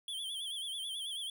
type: tone with vibrato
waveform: square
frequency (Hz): 3273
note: G#7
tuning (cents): -26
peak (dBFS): -38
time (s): 0.08-1.3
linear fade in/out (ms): 2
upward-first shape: sine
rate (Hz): 9.2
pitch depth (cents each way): 100
effects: none